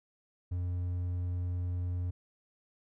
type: tone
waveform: triangle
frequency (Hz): 89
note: F2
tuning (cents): +33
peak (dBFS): -29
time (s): 0.51-2.11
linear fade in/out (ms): 10
effects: none